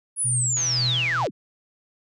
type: linear sweep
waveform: sine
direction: down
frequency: 10430 to 102 Hz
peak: -21 dBFS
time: 0.16-1.31 s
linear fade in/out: 50 ms
type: tone with tremolo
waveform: sine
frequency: 124 Hz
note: B2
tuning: 7 cents sharp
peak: -23 dBFS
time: 0.24-1.26 s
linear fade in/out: 20 ms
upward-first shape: triangle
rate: 2 Hz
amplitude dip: 75%
type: click train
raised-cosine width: 0.2 ms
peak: -19 dBFS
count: 117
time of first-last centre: 0.57-1.269 s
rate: 166 Hz
effects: none